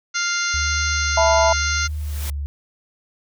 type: harmonic tone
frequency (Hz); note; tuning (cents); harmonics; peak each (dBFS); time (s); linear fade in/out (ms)
698.5; F5; 0; 2 / 3 / 4 / 5 / 6 / 7 / 8 / 9; -23 / -27 / -33 / -34 / -29 / -33 / -30 / -27; 0.14-1.88; 20
type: tone with vibrato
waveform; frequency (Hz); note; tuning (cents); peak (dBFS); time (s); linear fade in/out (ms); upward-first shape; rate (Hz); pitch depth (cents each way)
sine; 73.4; D2; 0; -23; 0.54-2.46; 0; sine; 0.93; 49
type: chord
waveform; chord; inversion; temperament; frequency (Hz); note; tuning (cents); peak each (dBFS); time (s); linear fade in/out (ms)
sine; E suspended fourth; none; equal; 659.3 / 880 / 987.8; E5 / A5 / B5; 0 / 0 / 0; -16 / -20 / -20; 1.17-1.53; 5
type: noise with exponential growth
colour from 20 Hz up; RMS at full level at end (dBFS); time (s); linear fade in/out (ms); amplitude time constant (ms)
white; -30; 1.61-2.3; 2; 150
effects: none